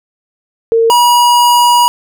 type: tone pair in turn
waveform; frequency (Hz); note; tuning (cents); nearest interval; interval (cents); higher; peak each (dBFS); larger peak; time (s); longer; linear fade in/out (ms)
sine / square; 456 / 964.2; A#4 / B5; -38 / -42; octave + minor second; 1296; second; -6; neither; 0.72-0.9 / 0.9-1.88; second; 0
effects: none